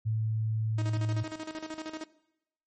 sine tone, 110 Hz, A2, in tune, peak -26 dBFS, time 0.05-1.24 s, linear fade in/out 20 ms
sawtooth tone with tremolo, 314.6 Hz, D#4, 19 cents sharp, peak -31 dBFS, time 0.78-2.04 s, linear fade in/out 5 ms, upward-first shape square, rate 13 Hz, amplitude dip 70%
effects noise-tail reverb RT60 0.9 s tail -20 dB re dry + MP3 32 kbps

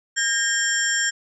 sine tone cluster, 1612 / 1846 / 3189 / 5460 / 7360 Hz, G6 / A#6 / G7 / F8 / A#8, +48 / -17 / +29 / -40 / -23 cents, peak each -23 / -27 / -30 / -29 / -24 dBFS, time 0.16-1.11 s, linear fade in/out 20 ms, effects none

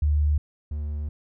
sine / triangle tone pair in turn, 74.3 / 74.3 Hz, D2 / D2, +21 / +21 cents, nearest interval unison, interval 0 cents, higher neither, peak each -18 / -25 dBFS, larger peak first, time 0.02-0.38 / 0.71-1.09 s, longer second, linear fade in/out 5 ms, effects none

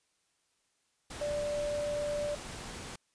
sine tone in noise, 587.3 Hz, D5, in tune, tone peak -31 dBFS, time 1.21-2.35 s, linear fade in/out 5 ms, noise pink, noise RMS -43 dBFS, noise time 1.1-2.96 s, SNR +9 dB, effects white hiss -75 dBFS RMS until 3.14 s + resampled to 22050 Hz

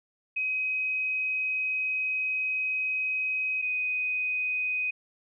sine tone pair in turn, 2527 / 2502 Hz, D#7 / D#7, +26 / +9 cents, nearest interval unison, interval 17 cents, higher first, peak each -26 dBFS, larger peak neither, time 0.36-3.62 / 3.62-4.91 s, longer first, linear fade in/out 10 ms, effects none

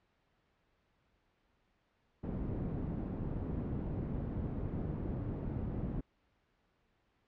white low-pass noise, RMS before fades -38 dBFS, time 2.23-6.01 s, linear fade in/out 10 ms, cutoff 210 Hz, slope 12 dB/octave, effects pink hiss -75 dBFS RMS until 7.27 s + low-pass 3000 Hz 12 dB/octave

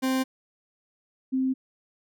40% pulse / sine tone pair in turn, 261.6 / 261.6 Hz, C4 / C4, 0 / 0 cents, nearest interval unison, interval 0 cents, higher neither, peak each -22 dBFS, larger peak neither, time 0.02-0.24 / 1.32-1.54 s, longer neither, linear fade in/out 20 ms, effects none

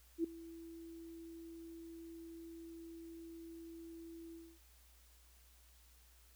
sine tone with ADSR envelope, 331.8 Hz, E4, 11 cents sharp, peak -30 dBFS, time 0.18-4.59 s, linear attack 61 ms, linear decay 6 ms, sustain -19 dB, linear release 250 ms, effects added 60 Hz sine -64 dBFS peak until 6.35 s + white hiss -68 dBFS RMS until 6.35 s

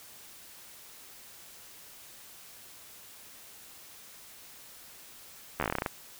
slowing click train, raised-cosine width 0.5 ms, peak -14 dBFS, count 12, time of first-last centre 5.6-5.862 s, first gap 12 ms, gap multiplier 1.13, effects white hiss -51 dBFS RMS until 6.19 s

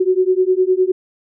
sine beating tone pair, 366.2 / 376 Hz, F#4 / F#4, -18 / +28 cents, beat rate 9.8 Hz, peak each -15 dBFS, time 0-0.92 s, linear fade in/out 10 ms, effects none

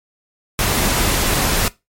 pink noise, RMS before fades -17 dBFS, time 0.59-1.68 s, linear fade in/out 0 ms, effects noise-tail reverb RT60 0.2 s tail -19 dB re dry + MP3 64 kbps

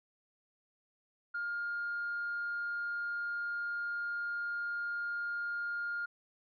sine tone, 1412 Hz, F6, 19 cents sharp, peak -33 dBFS, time 1.34-6.06 s, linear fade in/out 10 ms, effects tanh soft clip ceiling -30 dBFS

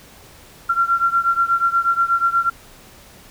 sine beating tone pair, 1368 / 1376.3 Hz, F6 / F6, -36 / -26 cents, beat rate 8.3 Hz, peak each -17 / -19 dBFS, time 0.69-2.5 s, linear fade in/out 10 ms, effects pink hiss -45 dBFS RMS until 3.3 s

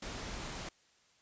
pink noise, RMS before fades -42 dBFS, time 0.02-0.69 s, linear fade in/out 5 ms, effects white hiss -68 dBFS RMS until 1.21 s + resampled to 16000 Hz

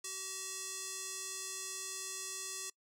square tone with band-pass filter, 380.7 Hz, F#4, 49 cents sharp, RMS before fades -43 dBFS, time 0.04-2.7 s, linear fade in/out 5 ms, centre 7300 Hz, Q 2, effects noise-tail reverb RT60 0.1 s tail -24 dB re dry

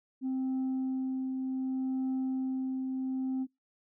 sine tone with tremolo, 261.6 Hz, C4, in tune, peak -26 dBFS, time 0.21-3.47 s, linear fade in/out 50 ms, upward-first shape triangle, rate 0.66 Hz, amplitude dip 40%, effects noise-tail reverb RT60 0.2 s tail -25 dB re dry + tanh soft clip ceiling -28 dBFS

